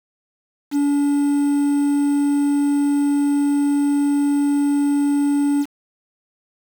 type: tone with quantisation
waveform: triangle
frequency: 286.1 Hz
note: D4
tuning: 45 cents flat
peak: -13 dBFS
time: 0.71-5.66 s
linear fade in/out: 50 ms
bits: 6
effects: none